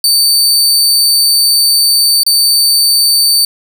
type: tone with dropouts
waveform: sawtooth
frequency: 4571 Hz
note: D8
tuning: 48 cents flat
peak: -4 dBFS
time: 0.04-3.45 s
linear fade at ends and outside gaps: 2 ms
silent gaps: 2.234-2.264 s
effects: none